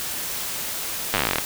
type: slowing click train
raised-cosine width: 0.3 ms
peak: -4 dBFS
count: 16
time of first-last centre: 1.14-1.384 s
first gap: 9 ms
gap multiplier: 1.08
effects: white hiss -29 dBFS RMS until 1.45 s